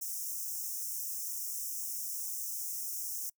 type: high-pass noise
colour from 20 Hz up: white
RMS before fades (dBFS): -38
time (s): 0.01-3.3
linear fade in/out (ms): 10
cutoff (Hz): 5400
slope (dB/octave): 96
effects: noise-tail reverb RT60 0.1 s tail -24 dB re dry